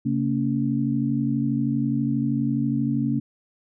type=tone cluster; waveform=sine; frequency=134.9 / 228.9 / 281.3 Hz; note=C#3 / A#3 / C#4; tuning=-47 / -31 / +26 cents; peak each=-26 / -24 / -25 dBFS; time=0.05-3.2 s; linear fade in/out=10 ms; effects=none